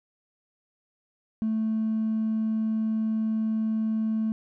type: tone with hard clipping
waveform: sine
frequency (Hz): 220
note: A3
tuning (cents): 0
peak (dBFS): -24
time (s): 1.42-4.32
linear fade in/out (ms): 0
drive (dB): 1
effects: none